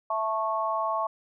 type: chord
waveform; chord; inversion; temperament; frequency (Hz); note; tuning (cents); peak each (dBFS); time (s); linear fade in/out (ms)
sine; A major; second; just; 660 / 880 / 1100; E5 / A5 / C#6; +2 / 0 / -14; -30 / -31 / -28; 0.1-1.07; 5
effects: none